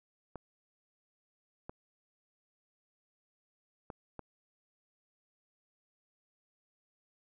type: clicks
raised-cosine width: 1 ms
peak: -28 dBFS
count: 4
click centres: 0.357 / 1.695 / 3.902 / 4.193 s
effects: none